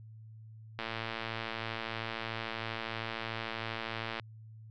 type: click train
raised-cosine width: 0.3 ms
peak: -20 dBFS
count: 386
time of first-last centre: 0.79-4.197 s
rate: 113 Hz
effects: added 110 Hz sine -48 dBFS peak until 4.7 s + low-pass 5000 Hz 12 dB/octave